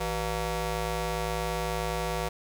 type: ring-modulated tone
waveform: 15% pulse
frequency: 217.2 Hz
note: A3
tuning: 22 cents flat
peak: -19 dBFS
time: 0-2.29 s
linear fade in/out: 10 ms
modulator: 272 Hz
effects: none